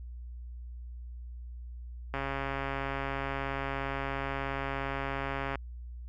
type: click train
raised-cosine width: 0.5 ms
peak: -19 dBFS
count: 469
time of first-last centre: 2.14-5.556 s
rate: 137 Hz
effects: added 60 Hz sine -40 dBFS peak until 6.08 s